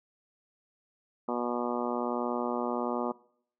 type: harmonic tone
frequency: 121.3 Hz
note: B2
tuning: 31 cents flat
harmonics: 2 / 3 / 4 / 5 / 6 / 7 / 8 / 9 / 10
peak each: -34 / -36 / -37 / -38 / -39 / -39 / -40 / -41 / -41 dBFS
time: 1.28-3.12 s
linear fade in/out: 5 ms
effects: noise-tail reverb RT60 0.6 s tail -21 dB re dry